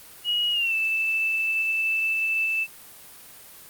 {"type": "tone with pitch glide", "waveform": "sine", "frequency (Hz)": [2897, 2641], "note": ["F#7", "E7"], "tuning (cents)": [-37, 3], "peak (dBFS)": -21, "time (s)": [0.24, 2.67], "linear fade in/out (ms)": 50, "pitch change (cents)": -160, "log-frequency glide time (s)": [0.52, 0.74], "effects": ["white hiss -46 dBFS RMS until 3.69 s", "Opus 32 kbps"]}